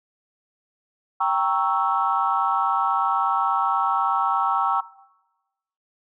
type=chord; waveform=sine; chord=G diminished seventh; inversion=none; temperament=equal; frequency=784 / 932.3 / 1108.7 / 1318.5 Hz; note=G5 / Bb5 / Db6 / Fb6; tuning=0 / 0 / 0 / 0 cents; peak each=-24 dBFS; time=1.2-4.81 s; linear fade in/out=10 ms; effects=noise-tail reverb RT60 1.0 s tail -19 dB re dry + tanh soft clip ceiling -8 dBFS